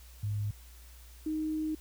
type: tone pair in turn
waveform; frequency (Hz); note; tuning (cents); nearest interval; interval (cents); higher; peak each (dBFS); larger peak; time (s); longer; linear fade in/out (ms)
sine; 103.83 / 311.1; G#2 / D#4; 0 / 0; octave + perfect fifth; 1900; second; -30 / -30; neither; 0.23-0.51 / 1.26-1.75; second; 5
effects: added 60 Hz sine -50 dBFS peak until 1.8 s + white hiss -58 dBFS RMS until 1.8 s